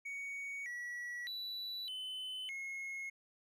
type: tone with pitch steps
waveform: triangle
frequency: 2237 / 1936 / 3953 / 3034 / 2166 Hz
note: C#7 / B6 / B7 / F#7 / C#7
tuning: +15 / -35 / +1 / +43 / -41 cents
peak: -39 dBFS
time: 0.05-3.1 s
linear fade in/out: 10 ms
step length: 610 ms
effects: none